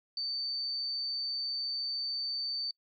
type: tone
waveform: sine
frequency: 4567 Hz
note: D8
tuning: 49 cents flat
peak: -32 dBFS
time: 0.17-2.71 s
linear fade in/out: 2 ms
effects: noise-tail reverb RT60 0.1 s tail -26 dB re dry + MP3 48 kbps